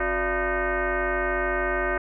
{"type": "tone with frequency modulation", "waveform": "sine", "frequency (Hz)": 587.3, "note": "D5", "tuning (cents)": 0, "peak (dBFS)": -22, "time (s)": [0, 1.98], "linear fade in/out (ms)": 5, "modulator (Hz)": 317, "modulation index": 4.2, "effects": []}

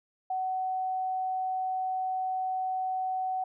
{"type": "tone", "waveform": "sine", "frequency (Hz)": 750, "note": "F#5", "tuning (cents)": 23, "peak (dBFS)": -28, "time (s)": [0.3, 3.44], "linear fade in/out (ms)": 5, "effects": []}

